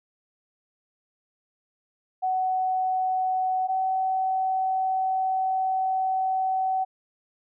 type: tone pair in turn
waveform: sine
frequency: 748 / 757.1 Hz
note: F#5 / F#5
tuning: +19 / +40 cents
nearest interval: unison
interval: 21 cents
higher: second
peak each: -22 dBFS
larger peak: neither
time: 2.22-3.68 / 3.68-6.85 s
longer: second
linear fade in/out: 20 ms
effects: none